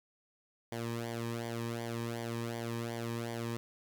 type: tone with flanger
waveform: sawtooth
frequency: 116.54 Hz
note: A#2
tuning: in tune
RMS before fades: -38 dBFS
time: 0.72-3.57 s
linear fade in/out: 0 ms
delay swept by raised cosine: 0.75 to 1.45 ms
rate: 2.7 Hz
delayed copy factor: -0.75
effects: none